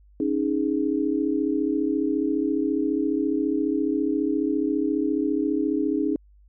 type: chord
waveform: sine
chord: C# suspended second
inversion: none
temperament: just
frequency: 277.2 / 311.8 / 415.8 Hz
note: C#4 / D#4 / G#4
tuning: 0 / +4 / +2 cents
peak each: -25 / -24 / -28 dBFS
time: 0.2-6.16 s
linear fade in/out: 2 ms
effects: added 50 Hz sine -51 dBFS peak until 6.48 s